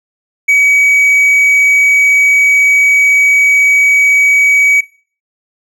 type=tone; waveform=triangle; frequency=2269 Hz; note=C#7; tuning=40 cents sharp; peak=-4 dBFS; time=0.48-4.81 s; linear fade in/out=10 ms; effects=noise-tail reverb RT60 0.4 s tail -17 dB re dry